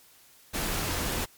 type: noise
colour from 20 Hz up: pink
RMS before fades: -30 dBFS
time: 0.53-1.26 s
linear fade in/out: 20 ms
effects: white hiss -57 dBFS RMS until 1.37 s + MP3 96 kbps